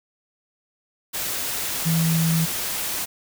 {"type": "tone in noise", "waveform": "sine", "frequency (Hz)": 163.7, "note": "E3", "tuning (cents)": -12, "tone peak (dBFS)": -18, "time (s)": [1.85, 2.46], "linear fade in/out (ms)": 20, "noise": "white", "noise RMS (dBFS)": -27, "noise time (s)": [1.13, 3.06], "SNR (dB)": 6, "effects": []}